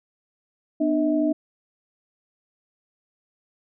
sine tone cluster, 248.6 / 301 / 641 Hz, B3 / D4 / E5, +12 / +43 / -49 cents, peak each -27 / -20 / -26 dBFS, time 0.8-1.33 s, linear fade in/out 10 ms, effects none

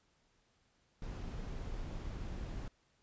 brown noise, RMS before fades -42 dBFS, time 1.02-2.68 s, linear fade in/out 2 ms, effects pink hiss -74 dBFS RMS until 3.02 s + resampled to 16000 Hz

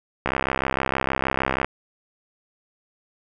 click train, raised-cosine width 0.5 ms, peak -6 dBFS, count 93, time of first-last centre 0.26-1.646 s, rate 66.4 Hz, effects none

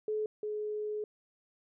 sine tone pair in turn, 428.8 / 423.1 Hz, A4 / G#4, -45 / +32 cents, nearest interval unison, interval 23 cents, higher first, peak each -30 / -33 dBFS, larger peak first, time 0.08-0.26 / 0.43-1.04 s, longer second, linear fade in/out 2 ms, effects none

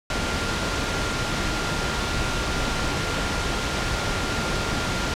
sine tone in noise, 1396.9 Hz, F6, in tune, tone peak -33 dBFS, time 0.1-5.14 s, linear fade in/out 2 ms, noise pink, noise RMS -25 dBFS, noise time 0.1-5.14 s, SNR -11 dB, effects low-pass 6000 Hz 12 dB/octave

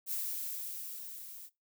violet noise with level ramp, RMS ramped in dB -35 to -49 dBFS, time 0.06-1.5 s, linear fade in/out 50 ms, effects noise-tail reverb RT60 0.2 s tail -19 dB re dry

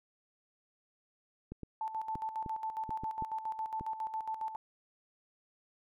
clicks, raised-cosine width 3 ms, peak -29 dBFS, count 8, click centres 1.52 / 1.633 / 2.156 / 2.462 / 2.893 / 3.036 / 3.223 / 3.81 s
sine tone with tremolo, 880 Hz, A5, in tune, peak -33 dBFS, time 1.81-4.56 s, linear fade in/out 2 ms, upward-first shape square, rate 7.3 Hz, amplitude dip 65%
effects none

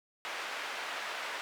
white band-pass noise, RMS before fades -39 dBFS, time 0.25-1.41 s, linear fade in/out 0 ms, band 620 to 2300 Hz, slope 12 dB/octave, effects none

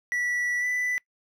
triangle tone with pitch glide, 1950 to 1986.4 Hz, B6 to B6, -23 to +9 cents, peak -23 dBFS, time 0.12-0.98 s, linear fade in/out 0 ms, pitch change +32 cents, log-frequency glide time 0.59-0.66 s, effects noise-tail reverb RT60 0.1 s tail -23 dB re dry

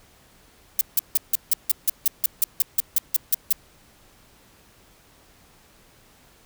violet noise bursts, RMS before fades -18 dBFS, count 16, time 0.79-3.526 s, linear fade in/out 2 ms, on 21 ms, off 160 ms, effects pink hiss -55 dBFS RMS until 6.45 s

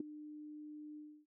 sine tone with ADSR envelope, 301 Hz, D4, 43 cents sharp, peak -32 dBFS, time 0-1.26 s, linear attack 4 ms, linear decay 9 ms, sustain -15 dB, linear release 290 ms, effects none

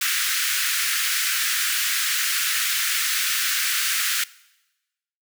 pink high-pass noise, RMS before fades -23 dBFS, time 0.01-4.24 s, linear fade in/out 5 ms, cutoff 1400 Hz, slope 48 dB/octave, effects noise-tail reverb RT60 1.0 s tail -21 dB re dry

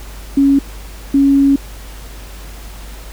sine tone bursts at uneven times, 277.2 Hz, C#4, in tune, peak -7 dBFS, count 2, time 0.37-0.59 / 1.14-1.56 s, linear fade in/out 5 ms, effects added 50 Hz sine -30 dBFS peak until 3.12 s + pink hiss -37 dBFS RMS until 3.12 s

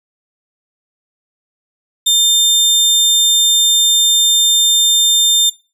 sawtooth tone, 3600 Hz, A7, 39 cents sharp, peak -6 dBFS, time 2.06-5.5 s, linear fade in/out 10 ms, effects noise-tail reverb RT60 0.3 s tail -19 dB re dry + resampled to 32000 Hz

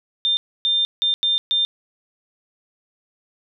sine tone bursts at uneven times, 3600 Hz, A7, 39 cents sharp, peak -16 dBFS, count 5, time 0.25-0.37 / 0.65-0.85 / 1.02-1.14 / 1.23-1.38 / 1.51-1.65 s, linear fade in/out 0 ms, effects none

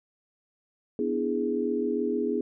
sine chord, E dominant seventh, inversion second, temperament equal, 246.9 / 293.7 / 329.6 / 415.3 Hz, B3 / D4 / E4 / G#4, 0 / 0 / 0 / 0 cents, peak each -30 / -33 / -32 / -28 dBFS, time 0.99-2.41 s, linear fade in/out 2 ms, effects none

